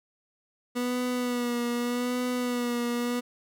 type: tone with vibrato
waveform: 30% pulse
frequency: 244 Hz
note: B3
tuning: 21 cents flat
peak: -24 dBFS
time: 0.75-3.21 s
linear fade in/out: 20 ms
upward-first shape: sine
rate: 0.83 Hz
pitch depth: 34 cents each way
effects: none